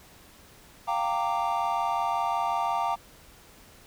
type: chord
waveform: triangle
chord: G minor seventh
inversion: third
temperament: equal with one note detuned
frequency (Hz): 698.5 / 784 / 923.2 / 1174.7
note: F5 / G5 / Bb5 / D6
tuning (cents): 0 / 0 / -17 / 0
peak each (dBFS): -29 / -29 / -27 / -30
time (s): 0.87-2.96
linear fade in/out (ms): 20
effects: pink hiss -53 dBFS RMS until 3.86 s